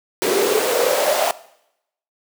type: noise with high-pass filter sweep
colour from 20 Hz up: pink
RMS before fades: -18 dBFS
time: 0.22-1.31 s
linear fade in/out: 0 ms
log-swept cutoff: 360 to 660 Hz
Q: 6.9
effects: noise-tail reverb RT60 0.8 s tail -19 dB re dry